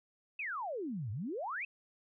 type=exponential two-way sweep; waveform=sine; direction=down then up; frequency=2700 to 96 to 2700 Hz; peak=-36 dBFS; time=0.39-1.65 s; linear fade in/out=5 ms; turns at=1.11 s; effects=none